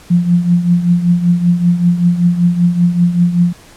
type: tone with tremolo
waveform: sine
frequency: 174.61 Hz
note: F3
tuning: in tune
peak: -5 dBFS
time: 0.1-3.53 s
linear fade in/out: 10 ms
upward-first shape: triangle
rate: 5.2 Hz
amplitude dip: 75%
effects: pink hiss -41 dBFS RMS until 3.76 s + low-pass 11000 Hz 12 dB/octave